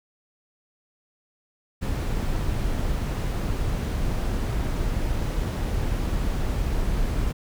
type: noise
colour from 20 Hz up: brown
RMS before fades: -25 dBFS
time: 1.81-7.33 s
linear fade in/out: 20 ms
effects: none